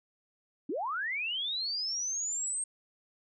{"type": "linear sweep", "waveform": "sine", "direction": "up", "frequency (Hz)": [246.9, 8500], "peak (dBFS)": -31, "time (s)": [0.69, 2.64], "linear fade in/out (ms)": 5, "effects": []}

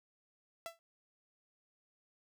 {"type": "tone with exponential decay", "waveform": "sawtooth", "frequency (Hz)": 668, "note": "E5", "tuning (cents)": 23, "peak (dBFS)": -34, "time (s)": [0.66, 0.79], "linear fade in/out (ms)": 0, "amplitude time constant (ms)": 27, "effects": []}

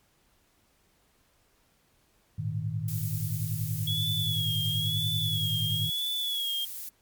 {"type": "chord", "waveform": "sine", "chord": "Ab suspended second", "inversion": "none", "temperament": "equal with one note detuned", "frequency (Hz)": [103.83, 114.27, 155.56], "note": ["Ab2", "Bb2", "Eb3"], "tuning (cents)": [0, -34, 0], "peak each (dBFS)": -33, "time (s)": [2.38, 5.9], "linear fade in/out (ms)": 10}
{"type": "noise", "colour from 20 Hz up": "violet", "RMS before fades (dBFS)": -38, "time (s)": [2.88, 6.89], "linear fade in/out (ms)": 2}
{"type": "tone with vibrato", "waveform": "sine", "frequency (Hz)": 3349, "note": "G#7", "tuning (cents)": 14, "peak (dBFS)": -28, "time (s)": [3.87, 6.65], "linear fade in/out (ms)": 5, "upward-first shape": "sine", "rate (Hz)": 1, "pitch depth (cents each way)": 69}
{"effects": ["pink hiss -67 dBFS RMS until 7.01 s", "MP3 96 kbps"]}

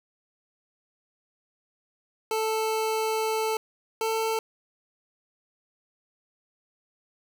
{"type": "tone pair in turn", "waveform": "25% pulse", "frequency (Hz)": [440, 445.4], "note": ["A4", "A4"], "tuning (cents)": [0, 21], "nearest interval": "unison", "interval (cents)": 21, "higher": "second", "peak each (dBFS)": -21, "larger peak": "neither", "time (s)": [[2.31, 3.57], [4.01, 4.39]], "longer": "first", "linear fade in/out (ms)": 2, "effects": []}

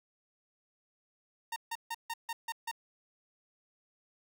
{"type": "tone bursts", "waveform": "sawtooth", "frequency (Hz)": 920, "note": "A#5", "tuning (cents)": -23, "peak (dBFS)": -31, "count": 7, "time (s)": [1.52, 2.714], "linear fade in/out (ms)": 5, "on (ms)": 42, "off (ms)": 150, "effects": []}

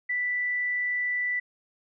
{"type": "tone", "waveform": "sine", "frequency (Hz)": 1975.5, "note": "B6", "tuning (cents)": 0, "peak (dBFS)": -25, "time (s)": [0.09, 1.4], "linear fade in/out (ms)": 10, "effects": []}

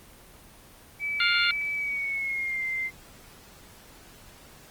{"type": "tone with pitch glide", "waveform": "sine", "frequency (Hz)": [2300, 2085], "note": ["D7", "C7"], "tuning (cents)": [-37, -7], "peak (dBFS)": -27, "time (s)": [0.99, 2.91], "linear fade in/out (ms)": 50, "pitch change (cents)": -170, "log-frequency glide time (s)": [1.74, 2.65]}
{"type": "harmonic tone", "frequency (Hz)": 703, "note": "F5", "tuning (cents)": 11, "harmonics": [2, 3, 4, 5, 6], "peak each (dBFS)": [-25, -27, -28, -29, -30], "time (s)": [1.2, 1.51], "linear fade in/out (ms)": 2}
{"effects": ["pink hiss -51 dBFS RMS until 4.7 s", "Opus 24 kbps"]}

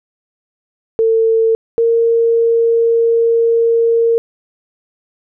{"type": "tone pair in turn", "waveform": "sine", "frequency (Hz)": [450, 461.3], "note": ["A4", "A#4"], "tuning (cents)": [39, -18], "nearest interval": "unison", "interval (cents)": 43, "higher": "second", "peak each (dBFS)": -9, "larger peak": "neither", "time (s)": [[0.99, 1.55], [1.78, 4.18]], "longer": "second", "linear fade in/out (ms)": 0, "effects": []}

